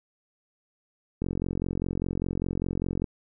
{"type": "click train", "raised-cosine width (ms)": 3, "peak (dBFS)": -16, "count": 83, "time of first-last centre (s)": [1.22, 3.042], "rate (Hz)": 45, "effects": []}